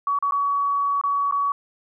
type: tone with dropouts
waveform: sine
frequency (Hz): 1130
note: C#6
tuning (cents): +33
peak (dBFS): -19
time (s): 0.07-1.52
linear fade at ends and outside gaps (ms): 2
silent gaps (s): 0.188-0.225 / 0.31-0.321 / 1.013-1.037 / 1.312-1.323
effects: none